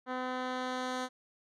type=tone with low-pass filter sweep; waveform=10% pulse; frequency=254.5 Hz; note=C4; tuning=48 cents flat; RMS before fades=-36 dBFS; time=0.06-1.09 s; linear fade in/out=50 ms; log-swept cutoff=2100 to 7400 Hz; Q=0.79; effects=none